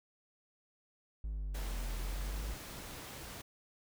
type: exponential two-way sweep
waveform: triangle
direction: down then up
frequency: 54 to 41.2 to 54 Hz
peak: -34 dBFS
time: 1.24-2.54 s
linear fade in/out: 0 ms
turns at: 1.93 s
type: noise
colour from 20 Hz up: pink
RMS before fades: -47 dBFS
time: 1.54-3.42 s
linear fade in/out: 10 ms
effects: none